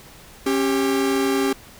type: tone pair together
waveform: 45% pulse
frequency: 273.5 / 394.3 Hz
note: C#4 / G4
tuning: -23 / +10 cents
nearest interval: tritone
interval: 633 cents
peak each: -21 dBFS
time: 0.46-1.53 s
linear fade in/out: 5 ms
effects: pink hiss -45 dBFS RMS until 1.79 s